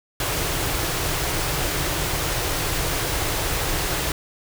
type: band-stop noise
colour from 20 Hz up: pink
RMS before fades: -24 dBFS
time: 0.2-4.12 s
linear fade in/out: 2 ms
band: 180 to 270 Hz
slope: 96 dB/octave
effects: none